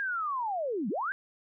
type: linear two-way sweep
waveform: sine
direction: down then up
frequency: 1643 to 179.3 to 1643 Hz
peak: -29 dBFS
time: 0-1.12 s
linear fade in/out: 0 ms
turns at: 0.89 s
effects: none